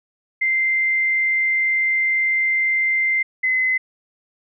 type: tone pair in turn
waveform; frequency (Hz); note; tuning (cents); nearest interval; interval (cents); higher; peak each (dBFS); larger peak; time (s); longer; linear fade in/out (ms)
sine; 2086 / 2040; C7 / C7; -6 / -44; unison; 38; first; -16; neither; 0.41-3.23 / 3.43-3.78; first; 10
effects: none